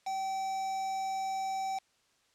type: tone with quantisation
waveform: triangle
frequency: 770 Hz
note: G5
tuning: 31 cents flat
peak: -30 dBFS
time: 0.06-1.79 s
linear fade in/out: 10 ms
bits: 7
effects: white hiss -70 dBFS RMS until 2.34 s + low-pass 7000 Hz 12 dB/octave